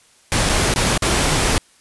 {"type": "noise with dropouts", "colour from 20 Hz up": "pink", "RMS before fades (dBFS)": -17, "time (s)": [0.32, 1.58], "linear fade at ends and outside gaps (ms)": 0, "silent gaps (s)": [[0.491, 0.495], [0.739, 0.76], [0.977, 1.022]], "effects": ["white hiss -53 dBFS RMS until 1.8 s", "resampled to 24000 Hz"]}